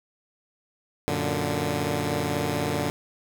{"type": "chord", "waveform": "10% pulse", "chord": "Gb augmented", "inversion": "none", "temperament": "equal", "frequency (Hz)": [92.5, 116.54, 146.83], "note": ["Gb2", "Bb2", "D3"], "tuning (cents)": [0, 0, 0], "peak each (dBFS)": [-22, -23, -19], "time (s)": [1.08, 2.9], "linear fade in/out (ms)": 0, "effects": []}